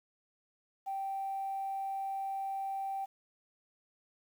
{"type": "tone", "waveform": "sine", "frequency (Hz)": 780, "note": "G5", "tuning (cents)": -9, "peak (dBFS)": -33, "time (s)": [0.86, 3.06], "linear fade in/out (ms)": 20, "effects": ["tanh soft clip ceiling -30 dBFS", "10-bit"]}